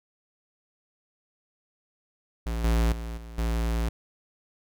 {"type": "tone with level steps", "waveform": "square", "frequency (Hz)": 56.9, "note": "A#1", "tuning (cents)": -41, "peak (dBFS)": [-28, -21, -33, -40, -25], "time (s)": [2.46, 3.89], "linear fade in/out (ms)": 5, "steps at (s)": [2.64, 2.92, 3.17, 3.38], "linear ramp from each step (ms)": 5, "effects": []}